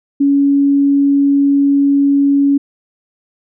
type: tone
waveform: sine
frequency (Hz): 280.6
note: C#4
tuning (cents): +21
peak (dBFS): -8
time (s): 0.2-2.58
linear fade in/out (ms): 10
effects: none